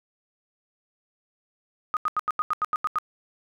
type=tone bursts; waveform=sine; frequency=1244.5 Hz; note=D#6; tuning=in tune; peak=-21 dBFS; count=10; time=1.94-2.985 s; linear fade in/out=0 ms; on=28 ms; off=85 ms; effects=none